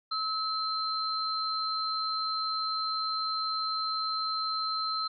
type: tone pair together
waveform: sine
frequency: 1293 / 4119 Hz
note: E6 / C8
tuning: -34 / -28 cents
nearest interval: octave + minor sixth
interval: 2006 cents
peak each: -31 / -32 dBFS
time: 0.11-5.08 s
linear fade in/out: 10 ms
effects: none